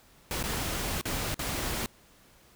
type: noise with dropouts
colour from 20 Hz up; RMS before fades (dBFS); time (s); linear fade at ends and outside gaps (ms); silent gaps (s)
pink; -32; 0.31-1.86; 0; 0.427-0.439 / 1.012-1.055 / 1.343-1.393
effects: pink hiss -59 dBFS RMS until 2.55 s